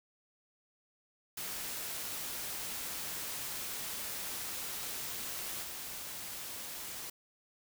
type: noise with level steps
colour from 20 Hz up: white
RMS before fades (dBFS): -40 / -43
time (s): 1.37-7.1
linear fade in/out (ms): 5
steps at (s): 5.62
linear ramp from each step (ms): 20
effects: none